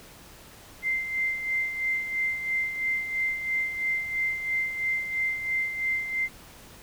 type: tone with tremolo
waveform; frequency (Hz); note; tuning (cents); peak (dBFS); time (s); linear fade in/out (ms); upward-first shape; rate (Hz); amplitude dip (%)
sine; 2085; C7; -7; -23; 0.82-6.29; 50; sine; 3; 60
effects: pink hiss -49 dBFS RMS until 6.82 s